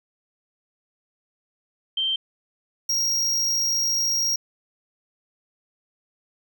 sine / square tone pair in turn, 3136 / 5618 Hz, G7 / F8, 0 / +9 cents, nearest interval minor seventh, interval 1009 cents, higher second, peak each -21 dBFS, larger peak neither, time 1.97-2.16 / 2.89-4.36 s, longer second, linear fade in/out 5 ms, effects none

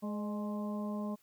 harmonic tone with a mistuned harmonic, 210 Hz, G#3, 19 cents sharp, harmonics 1 / 2 / 3 / 4 / 5, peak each -35 / -47 / -44 / -52 / -47 dBFS, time 0.02-1.16 s, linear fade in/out 20 ms, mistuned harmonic 3, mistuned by -41 cents, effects white hiss -69 dBFS RMS until 1.22 s

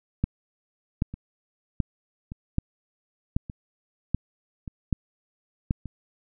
two click trains, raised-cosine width 5 ms, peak -10 / -23 dBFS, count 8 / 5, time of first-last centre 0.24-5.709 / 1.14-5.857 s, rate 1.28 / 0.848 Hz, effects none

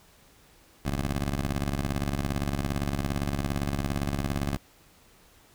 15% pulse ring-modulated tone, 70.1 Hz, C#2, 20 cents sharp, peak -18 dBFS, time 0.85-4.57 s, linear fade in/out 0 ms, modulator 26.3 Hz, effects pink hiss -58 dBFS RMS until 5.54 s

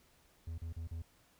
triangle tone bursts, 82.41 Hz, E2, in tune, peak -37 dBFS, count 4, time 0.47-1.021 s, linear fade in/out 5 ms, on 110 ms, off 37 ms, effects pink hiss -68 dBFS RMS until 1.39 s

